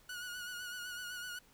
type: tone with vibrato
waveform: sawtooth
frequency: 1458 Hz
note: F#6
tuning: 26 cents flat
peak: -38 dBFS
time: 0.09-1.39 s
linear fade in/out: 5 ms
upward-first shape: sine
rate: 7.9 Hz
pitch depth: 39 cents each way
effects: pink hiss -65 dBFS RMS until 1.53 s